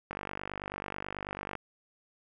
click train, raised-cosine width 0.5 ms, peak -21 dBFS, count 72, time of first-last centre 0.11-1.553 s, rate 49.2 Hz, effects none

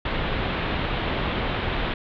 pink low-pass noise, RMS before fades -26 dBFS, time 0.05-1.94 s, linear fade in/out 5 ms, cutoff 3700 Hz, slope 48 dB/octave, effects none

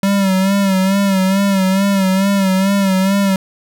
square tone with vibrato, 193.7 Hz, G3, 20 cents flat, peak -12 dBFS, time 0.03-3.36 s, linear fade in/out 2 ms, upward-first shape sine, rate 2.3 Hz, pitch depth 55 cents each way, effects none

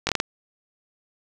slowing click train, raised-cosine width 0.2 ms, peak -4 dBFS, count 5, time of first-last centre 0.07-0.201 s, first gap 20 ms, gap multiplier 1.34, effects 7-bit

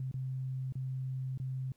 sine tone with dropouts, 130.81 Hz, C3, in tune, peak -34 dBFS, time 0-1.72 s, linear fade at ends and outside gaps 2 ms, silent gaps 0.114-0.141 / 0.724-0.754 / 1.376-1.399 s, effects pink hiss -73 dBFS RMS until 1.76 s

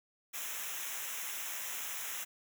white noise with comb filter, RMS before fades -40 dBFS, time 0.33-2.25 s, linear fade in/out 20 ms, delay 0.22 ms, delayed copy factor -0.85, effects none

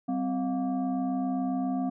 sine tone with frequency modulation, 259.2 Hz, C4, 16 cents flat, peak -26 dBFS, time 0.08-1.9 s, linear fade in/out 10 ms, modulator 451 Hz, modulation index 0.83, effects none

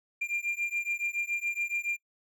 triangle beating tone pair, 2388 / 2395.1 Hz, D7 / D7, +28 / +33 cents, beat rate 7.1 Hz, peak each -31 dBFS, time 0.21-1.97 s, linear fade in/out 10 ms, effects noise-tail reverb RT60 0.1 s tail -24 dB re dry

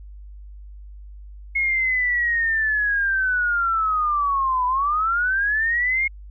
sine linear two-way sweep, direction down then up, 2171 to 987.8 to 2166 Hz, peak -18 dBFS, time 1.55-6.08 s, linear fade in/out 10 ms, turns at 4.66 s, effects added 50 Hz sine -37 dBFS peak until 6.3 s

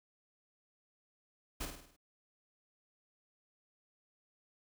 pink noise with echo, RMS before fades -39 dBFS, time 1.6-1.66 s, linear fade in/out 10 ms, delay 51 ms, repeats 6, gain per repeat -5 dB, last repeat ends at 1.966 s, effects none

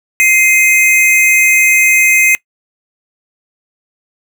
square tone pair together, 2093 / 2520 Hz, C7 / D#7, 0 / +21 cents, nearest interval minor third, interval 321 cents, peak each -10 dBFS, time 0.2-2.35 s, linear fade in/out 0 ms, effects noise-tail reverb RT60 0.1 s tail -22 dB re dry

